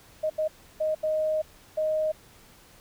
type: tone bursts at uneven times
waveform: sine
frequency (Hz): 622.3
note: D#5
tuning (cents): 0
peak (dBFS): -23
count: 5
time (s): 0.23-0.3 / 0.38-0.48 / 0.8-0.95 / 1.03-1.42 / 1.77-2.12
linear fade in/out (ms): 10
effects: pink hiss -54 dBFS RMS until 2.8 s